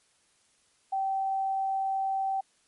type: tone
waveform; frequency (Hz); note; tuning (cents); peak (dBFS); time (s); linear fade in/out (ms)
sine; 774; G5; -22; -26; 0.92-2.41; 10
effects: white hiss -67 dBFS RMS until 2.67 s + MP3 48 kbps